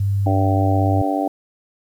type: tone with pitch glide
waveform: sine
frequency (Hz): 99.3 to 98.39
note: G2 to G2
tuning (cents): +23 to +7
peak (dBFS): -16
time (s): 0-1.02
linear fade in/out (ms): 5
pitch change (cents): -16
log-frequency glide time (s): 0.26-0.55
type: harmonic tone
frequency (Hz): 96.8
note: G2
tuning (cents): -21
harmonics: 3 / 4 / 5 / 6 / 7 / 8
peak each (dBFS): -21 / -31 / -31 / -27 / -25 / -23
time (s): 0.26-1.28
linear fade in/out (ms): 5
effects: 8-bit